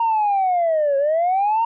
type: linear two-way sweep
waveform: sine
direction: down then up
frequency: 932.3 to 544 to 932.3 Hz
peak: -14 dBFS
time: 0-1.65 s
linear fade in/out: 5 ms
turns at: 0.97 s
effects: tanh soft clip ceiling -13 dBFS